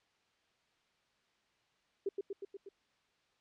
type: tone with echo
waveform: sine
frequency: 395.3 Hz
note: G4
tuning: 15 cents sharp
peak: -31 dBFS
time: 2.06-2.09 s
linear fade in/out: 5 ms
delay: 120 ms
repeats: 5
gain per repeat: -3 dB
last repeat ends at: 2.69 s
effects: white hiss -74 dBFS RMS until 3.4 s + low-pass 4000 Hz 12 dB/octave